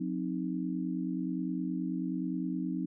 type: chord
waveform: sine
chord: C diminished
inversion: second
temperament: equal with one note detuned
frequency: 180.46 / 261.6 / 311.1 Hz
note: Gb3 / C4 / Eb4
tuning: -43 / 0 / 0 cents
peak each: -35 / -35 / -36 dBFS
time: 0-2.86 s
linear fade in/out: 10 ms
effects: none